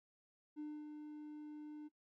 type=tone with ADSR envelope; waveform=triangle; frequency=300.5 Hz; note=D4; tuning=40 cents sharp; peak=-39 dBFS; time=0.56-1.89 s; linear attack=37 ms; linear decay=250 ms; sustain=-6 dB; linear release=24 ms; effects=noise-tail reverb RT60 0.1 s tail -22 dB re dry + tanh soft clip ceiling -38 dBFS